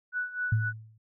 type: tone with tremolo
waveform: sine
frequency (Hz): 1480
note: F#6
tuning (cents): 0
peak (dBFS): -27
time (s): 0.12-0.73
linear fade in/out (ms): 50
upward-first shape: sine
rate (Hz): 3.9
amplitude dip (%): 80
type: tone with exponential decay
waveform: sine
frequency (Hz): 110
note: A2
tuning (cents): 0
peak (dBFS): -19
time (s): 0.52-0.98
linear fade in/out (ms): 5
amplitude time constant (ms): 100
effects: none